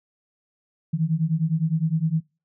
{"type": "beating tone pair", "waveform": "sine", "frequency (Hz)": [155.3, 165.1], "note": ["D#3", "E3"], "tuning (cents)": [-3, 3], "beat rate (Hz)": 9.8, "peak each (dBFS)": -23, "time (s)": [0.93, 2.21], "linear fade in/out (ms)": 10, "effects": ["noise-tail reverb RT60 0.3 s tail -23 dB re dry"]}